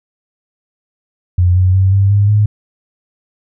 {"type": "tone with pitch steps", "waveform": "sine", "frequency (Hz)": [89.3, 92.24, 95.27, 98.4, 101.64, 104.98], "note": ["F2", "F#2", "G2", "G2", "G#2", "G#2"], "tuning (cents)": [39, -5, -49, 7, -37, 19], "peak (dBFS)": -7, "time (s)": [1.38, 2.46], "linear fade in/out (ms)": 5, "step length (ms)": 180, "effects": []}